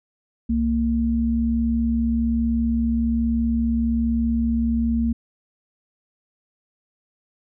sine tone pair together, 65.41 / 230.3 Hz, C2 / A#3, 0 / -21 cents, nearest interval octave + minor seventh, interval 2179 cents, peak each -24 / -19 dBFS, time 0.49-5.13 s, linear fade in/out 10 ms, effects none

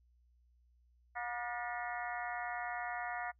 harmonic tone with a mistuned harmonic, 240 Hz, B3, 49 cents flat, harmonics 3 / 4 / 5 / 6 / 7 / 8 / 9, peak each -41 / -46 / -48 / -45 / -47 / -47 / -51 dBFS, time 1.15-3.32 s, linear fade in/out 20 ms, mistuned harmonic 7, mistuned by +91 cents, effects noise-tail reverb RT60 0.1 s tail -26 dB re dry + added 60 Hz sine -66 dBFS peak until 3.39 s

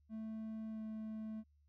triangle tone with pitch glide, 220 to 218.2 Hz, A3 to A3, 0 to -14 cents, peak -40 dBFS, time 0.09-1.44 s, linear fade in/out 50 ms, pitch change -14 cents, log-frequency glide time 0.7-0.82 s, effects added 73 Hz sine -68 dBFS peak until 1.68 s

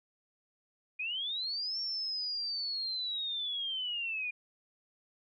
sine linear two-way sweep, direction up then down, 2417 to 5490 to 2417 Hz, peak -33 dBFS, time 0.99-4.31 s, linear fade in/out 10 ms, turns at 1.8 s, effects none

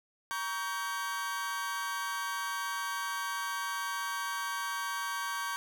40% pulse chord, G diminished, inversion first, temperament just, 940.8 / 1128.9 / 1568 Hz, Bb5 / Db6 / G6, +16 / +31 / 0 cents, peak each -39 / -36 / -36 dBFS, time 0.31-5.56 s, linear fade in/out 0 ms, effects none

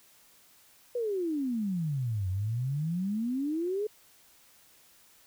sine exponential two-way sweep, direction down then up, 500 to 90.5 to 434.3 Hz, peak -28 dBFS, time 0.95-3.87 s, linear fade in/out 5 ms, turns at 2.29 s, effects white hiss -60 dBFS RMS until 5.26 s

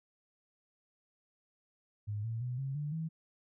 sine tone with pitch steps, 104.4 / 113.85 / 124.15 / 135.39 / 147.64 / 161.01 Hz, G#2 / A#2 / B2 / C#3 / D3 / E3, +10 / -40 / +9 / -40 / +9 / -40 cents, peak -34 dBFS, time 2.07-3.09 s, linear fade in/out 20 ms, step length 170 ms, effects none

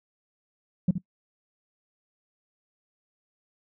sine tone with echo, 179.8 Hz, F#3, 49 cents flat, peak -15 dBFS, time 0.88-0.91 s, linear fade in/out 5 ms, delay 72 ms, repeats 1, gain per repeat -10 dB, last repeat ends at 0.982 s, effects noise-tail reverb RT60 0.1 s tail -21 dB re dry + tanh soft clip ceiling -15 dBFS

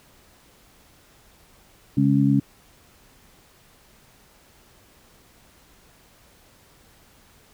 harmonic tone, 69.3 Hz, C#2, in tune, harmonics 2 / 3 / 4, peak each -20 / -21 / -19 dBFS, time 1.97-2.4 s, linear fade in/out 5 ms, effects pink hiss -55 dBFS RMS until 7.53 s

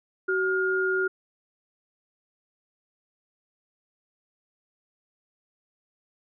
sine tone pair together, 377 / 1419 Hz, F#4 / F6, +32 / +27 cents, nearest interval octave + major seventh, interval 2295 cents, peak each -25 dBFS, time 0.28-1.08 s, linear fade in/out 10 ms, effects none

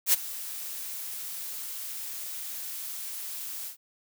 blue noise with ADSR envelope, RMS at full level -19 dBFS, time 0.06-3.77 s, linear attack 74 ms, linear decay 18 ms, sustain -18 dB, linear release 110 ms, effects none

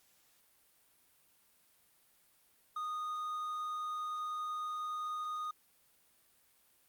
triangle tone, 1235 Hz, D#6, 13 cents flat, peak -34 dBFS, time 2.76-5.51 s, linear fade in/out 5 ms, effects white hiss -69 dBFS RMS until 6.88 s + Opus 48 kbps

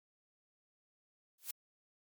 blue noise with exponential growth, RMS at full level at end -36 dBFS, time 1.38-1.51 s, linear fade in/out 5 ms, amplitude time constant 28 ms, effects MP3 96 kbps

